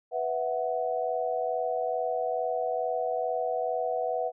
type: chord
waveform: sine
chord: B suspended fourth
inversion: none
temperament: just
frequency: 493.9 / 658.5 / 740.8 Hz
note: B4 / E5 / F#5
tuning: 0 / -2 / +2 cents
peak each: -31 dBFS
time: 0.11-4.32 s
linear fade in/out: 50 ms
effects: none